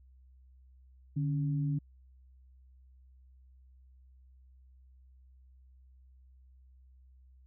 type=tone pair together; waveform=sine; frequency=147.44 / 277.2 Hz; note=D3 / C#4; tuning=+7 / 0 cents; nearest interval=major seventh; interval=1093 cents; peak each=-29 / -38 dBFS; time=1.16-1.79 s; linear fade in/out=10 ms; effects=added 64 Hz sine -56 dBFS peak until 7.46 s